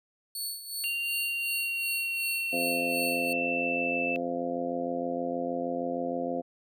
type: tone with tremolo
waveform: 15% pulse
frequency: 4435 Hz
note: C#8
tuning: in tune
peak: -25 dBFS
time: 0.35-3.33 s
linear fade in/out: 2 ms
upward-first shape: sine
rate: 2.7 Hz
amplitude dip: 70%
type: tone with pitch glide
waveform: sine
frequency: 2776 to 2645 Hz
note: F7 to E7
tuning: -11 to +5 cents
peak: -29 dBFS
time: 0.84-4.16 s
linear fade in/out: 0 ms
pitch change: -84 cents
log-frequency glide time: 1.22-4.01 s
type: harmonic tone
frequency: 86.4 Hz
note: F2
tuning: 18 cents flat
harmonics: 2 / 3 / 4 / 5 / 6 / 7 / 8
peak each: -44 / -34 / -39 / -41 / -33 / -45 / -35 dBFS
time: 2.52-6.42 s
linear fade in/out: 20 ms
effects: none